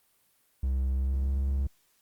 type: tone with pitch glide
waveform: triangle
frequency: 65.7 to 68.21 Hz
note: C2 to C#2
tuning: +8 to -27 cents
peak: -23 dBFS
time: 0.63-1.67 s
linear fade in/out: 5 ms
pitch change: +65 cents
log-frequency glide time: 0.93-1.37 s
effects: white hiss -68 dBFS RMS until 2.01 s + Opus 32 kbps